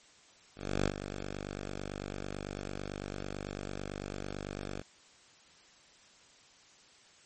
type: tone with ADSR envelope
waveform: 5% pulse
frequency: 49 Hz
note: G1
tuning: in tune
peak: -16 dBFS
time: 0.55-4.82 s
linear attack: 310 ms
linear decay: 62 ms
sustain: -11 dB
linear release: 10 ms
effects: white hiss -60 dBFS RMS until 7.25 s + MP3 32 kbps